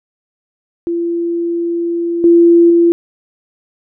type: tone with level steps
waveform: sine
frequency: 340.6 Hz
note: F4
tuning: 43 cents flat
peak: -14 / -4 / -6 dBFS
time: 0.87-2.92 s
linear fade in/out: 0 ms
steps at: 2.24 / 2.7 s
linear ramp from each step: 2 ms
effects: none